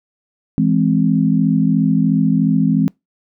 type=chord; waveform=sine; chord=E augmented; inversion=none; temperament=equal; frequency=164.81 / 207.7 / 261.6 Hz; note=E3 / G#3 / B#3; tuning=0 / 0 / 0 cents; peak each=-16 dBFS; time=0.58-2.88 s; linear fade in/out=0 ms; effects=noise-tail reverb RT60 0.2 s tail -26 dB re dry